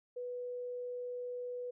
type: tone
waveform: sine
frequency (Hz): 492.5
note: B4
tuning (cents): -5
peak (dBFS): -38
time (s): 0.16-1.71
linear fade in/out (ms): 10
effects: none